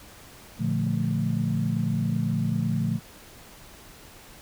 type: chord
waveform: sine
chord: Bb major seventh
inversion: none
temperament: equal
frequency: 116.54 / 146.83 / 174.61 / 220 Hz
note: Bb2 / D3 / F3 / A3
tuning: 0 / 0 / 0 / 0 cents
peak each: -28 dBFS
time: 0.58-3 s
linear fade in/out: 50 ms
effects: tanh soft clip ceiling -13 dBFS + pink hiss -48 dBFS RMS until 4.41 s